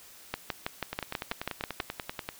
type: two click trains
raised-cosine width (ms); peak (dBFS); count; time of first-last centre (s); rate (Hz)
0.3; -14 / -17; 10 / 15; 0.34-1.801 / 0.93-2.289; 6.16 / 10.3
effects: white hiss -52 dBFS RMS until 2.39 s